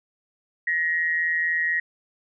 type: tone with amplitude modulation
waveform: sine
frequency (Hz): 1894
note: A#6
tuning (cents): +27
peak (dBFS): -18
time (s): 0.67-1.8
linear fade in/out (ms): 5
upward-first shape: sine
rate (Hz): 164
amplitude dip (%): 60
effects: none